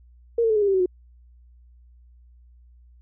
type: tone with pitch steps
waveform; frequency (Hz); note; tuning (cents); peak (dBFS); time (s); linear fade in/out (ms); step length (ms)
sine; 466.2 / 449.8 / 434 / 418.7 / 404 / 389.8 / 376.1 / 362.8; A#4 / A4 / A4 / G#4 / G#4 / G4 / F#4 / F#4; 0 / +38 / -24 / +14 / -48 / -10 / +28 / -34; -17; 0.38-0.86; 5; 60
effects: added 60 Hz sine -49 dBFS peak until 3.01 s